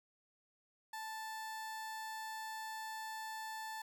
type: tone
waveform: 30% pulse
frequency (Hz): 880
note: A5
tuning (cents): 0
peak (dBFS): -40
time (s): 0.93-3.82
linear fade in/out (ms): 5
effects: none